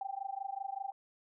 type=tone with amplitude modulation; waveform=sine; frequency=784 Hz; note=G5; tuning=in tune; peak=-33 dBFS; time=0.01-0.92 s; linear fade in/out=2 ms; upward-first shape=sine; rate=25.2 Hz; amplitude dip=95%; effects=none